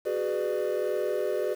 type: chord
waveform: triangle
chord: G# half-diminished seventh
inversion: third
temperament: just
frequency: 373.8 / 415.3 / 498.4 / 598 Hz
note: F#4 / G#4 / B4 / D5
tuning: +18 / 0 / +16 / +31 cents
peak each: -29 dBFS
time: 0.05-1.55 s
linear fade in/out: 20 ms
effects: tanh soft clip ceiling -17 dBFS + 8-bit